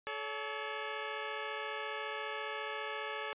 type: tone pair together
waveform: 10% pulse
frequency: 432.4 / 565 Hz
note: A4 / C#5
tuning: -30 / +33 cents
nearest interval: perfect fourth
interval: 463 cents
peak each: -31 / -33 dBFS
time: 0.07-3.33 s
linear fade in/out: 0 ms
effects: resampled to 8000 Hz